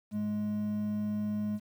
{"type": "tone pair together", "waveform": "triangle", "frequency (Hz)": [105, 210], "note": ["G#2", "G#3"], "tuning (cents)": [19, 19], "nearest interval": "octave", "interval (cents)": 1200, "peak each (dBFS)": [-40, -28], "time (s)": [0.11, 1.6], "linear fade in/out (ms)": 50, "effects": ["10-bit"]}